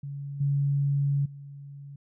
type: tone with level steps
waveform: sine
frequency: 141 Hz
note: C#3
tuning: 30 cents sharp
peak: -33 / -22 / -40 dBFS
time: 0.03-1.96 s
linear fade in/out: 5 ms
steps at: 0.4 / 1.25 s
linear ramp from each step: 10 ms
effects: none